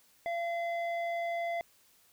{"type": "tone with low-pass filter", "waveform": "square", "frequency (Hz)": 683, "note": "F5", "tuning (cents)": -39, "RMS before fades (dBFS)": -34, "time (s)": [0.26, 1.61], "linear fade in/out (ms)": 0, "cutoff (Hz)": 2000, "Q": 1.3, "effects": ["white hiss -65 dBFS RMS until 2.12 s"]}